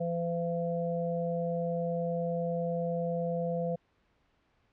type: harmonic tone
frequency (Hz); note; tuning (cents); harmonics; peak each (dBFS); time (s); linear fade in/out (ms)
170; F3; -46; 1 / 3 / 4; -33 / -32 / -37; 0-3.76; 10
effects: pink hiss -71 dBFS RMS until 4.72 s + low-pass 3000 Hz 12 dB/octave